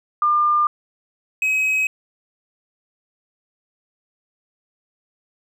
sine / triangle tone pair in turn, 1200 / 2543 Hz, D6 / D#7, +37 / +37 cents, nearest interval octave + minor second, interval 1300 cents, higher second, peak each -14 / -15 dBFS, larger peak first, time 0.22-0.67 / 1.42-1.87 s, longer neither, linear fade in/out 2 ms, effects none

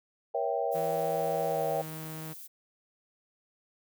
sine chord, A# diminished seventh, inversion none, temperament equal with one note detuned, 474.9 / 554.4 / 659.3 / 784 Hz, A#4 / C#5 / E5 / G5, +32 / 0 / 0 / 0 cents, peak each -33 dBFS, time 0.34-1.82 s, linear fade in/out 10 ms
violet noise, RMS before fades -46 dBFS, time 0.71-2.48 s, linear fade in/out 20 ms
sawtooth tone with pitch glide, 164.81 to 157.64 Hz, E3 to D#3, 0 to +23 cents, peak -35 dBFS, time 0.74-2.34 s, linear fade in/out 20 ms, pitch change -77 cents, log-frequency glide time 1.47-1.64 s
effects none

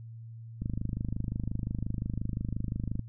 click train, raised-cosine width 5 ms, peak -20 dBFS, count 62, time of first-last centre 0.62-2.994 s, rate 25.7 Hz, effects added 114 Hz sine -42 dBFS peak until 3.08 s

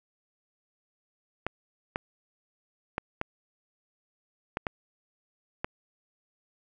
clicks, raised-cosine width 0.5 ms, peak -14 dBFS, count 7, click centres 1.466 / 1.959 / 2.981 / 3.214 / 4.571 / 4.668 / 5.645 s, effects none

